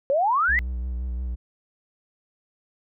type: exponential sweep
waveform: sine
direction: up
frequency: 528 to 2054 Hz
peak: -18 dBFS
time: 0.1-0.59 s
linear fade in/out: 0 ms
type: tone with vibrato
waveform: triangle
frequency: 61.74 Hz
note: B1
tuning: in tune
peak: -24 dBFS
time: 0.48-1.36 s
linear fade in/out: 20 ms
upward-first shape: sine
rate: 5.7 Hz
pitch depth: 53 cents each way
effects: none